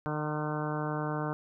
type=harmonic tone with a mistuned harmonic; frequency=151.4 Hz; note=D#3; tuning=47 cents flat; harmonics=1 / 2 / 3 / 4 / 5 / 6 / 7 / 8 / 9 / 10; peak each=-34 / -37 / -39 / -40 / -41 / -42 / -42 / -43 / -44 / -44 dBFS; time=0.06-1.33 s; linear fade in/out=0 ms; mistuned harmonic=6; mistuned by=+20 cents; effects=none